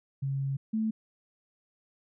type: tone pair in turn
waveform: sine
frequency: 136.8 / 219.7 Hz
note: C#3 / A3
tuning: -23 / -2 cents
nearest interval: minor sixth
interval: 821 cents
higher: second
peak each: -28 / -26 dBFS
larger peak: second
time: 0.22-0.57 / 0.73-0.91 s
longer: first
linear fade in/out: 10 ms
effects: none